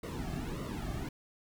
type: noise with flanger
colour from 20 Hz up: brown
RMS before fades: -38 dBFS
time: 0.03-1.09 s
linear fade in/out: 5 ms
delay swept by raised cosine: 1.2 to 2.09 ms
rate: 1.7 Hz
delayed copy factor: -0.9
effects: none